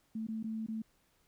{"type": "tone with dropouts", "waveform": "sine", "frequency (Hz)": 221, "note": "A3", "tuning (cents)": 8, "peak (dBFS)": -35, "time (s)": [0.15, 0.82], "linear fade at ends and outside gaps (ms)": 5, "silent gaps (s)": [[0.269, 0.285], [0.429, 0.441], [0.664, 0.684]], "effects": ["pink hiss -72 dBFS RMS until 1.27 s"]}